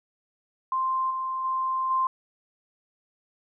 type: tone with level steps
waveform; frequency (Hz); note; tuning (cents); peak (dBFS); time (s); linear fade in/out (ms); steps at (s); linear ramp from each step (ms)
sine; 1046.5; C6; 0; -23 / -27 / -24 / -21; 0.72-2.07; 2; 1.1 / 1.44 / 1.9; 10
effects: none